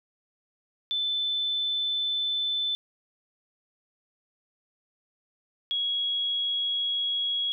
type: tone pair in turn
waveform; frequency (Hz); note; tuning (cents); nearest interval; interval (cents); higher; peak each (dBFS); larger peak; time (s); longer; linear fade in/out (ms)
sine; 3520 / 3322; A7 / G#7; 0 / 0; minor second; 100; first; -25; neither; 0.91-2.75 / 5.71-7.52; first; 0
effects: none